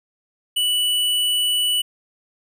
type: tone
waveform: square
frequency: 2960 Hz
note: F#7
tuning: in tune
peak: -18 dBFS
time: 0.56-1.82 s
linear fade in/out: 10 ms
effects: none